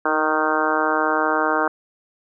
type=harmonic tone with a mistuned harmonic; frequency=155.1 Hz; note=D#3; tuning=5 cents flat; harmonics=2 / 3 / 4 / 5 / 6 / 7 / 8 / 9 / 10; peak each=-26 / -26 / -26 / -26 / -26 / -26 / -26 / -26 / -26 dBFS; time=0.05-1.68 s; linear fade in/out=5 ms; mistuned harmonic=2; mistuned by=+23 cents; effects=none